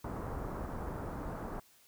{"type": "low-pass noise", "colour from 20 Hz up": "pink", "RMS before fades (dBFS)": -40, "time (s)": [0.04, 1.6], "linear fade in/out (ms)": 5, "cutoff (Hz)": 1300, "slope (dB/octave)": 24, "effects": ["white hiss -64 dBFS RMS until 1.87 s"]}